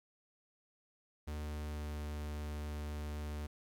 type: tone with pitch glide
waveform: 45% pulse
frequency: 75.2 to 74.68 Hz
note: D2 to D2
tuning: +42 to +30 cents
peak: -39 dBFS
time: 1.27-3.47 s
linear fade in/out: 10 ms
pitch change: -12 cents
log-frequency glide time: 1.65-2.05 s
effects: 12-bit